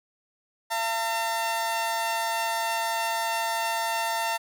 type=tone pair together; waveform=sawtooth; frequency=678.7 / 906 Hz; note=F5 / A#5; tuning=-50 / -50 cents; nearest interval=perfect fourth; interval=500 cents; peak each=-27 / -23 dBFS; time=0.7-4.38 s; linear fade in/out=20 ms; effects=none